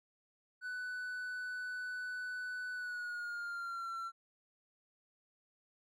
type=tone with pitch glide; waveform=triangle; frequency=1493 to 1353.4 Hz; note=F#6 to E6; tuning=+15 to +45 cents; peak=-37 dBFS; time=0.61-4.12 s; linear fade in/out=50 ms; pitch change=-170 cents; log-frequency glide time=2.73-3.92 s; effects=none